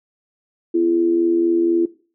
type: tone with amplitude modulation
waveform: sine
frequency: 338.7 Hz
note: E4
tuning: 47 cents sharp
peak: -11 dBFS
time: 0.74-1.86 s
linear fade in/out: 10 ms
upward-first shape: sine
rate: 84.1 Hz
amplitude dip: 60%
effects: noise-tail reverb RT60 0.4 s tail -19 dB re dry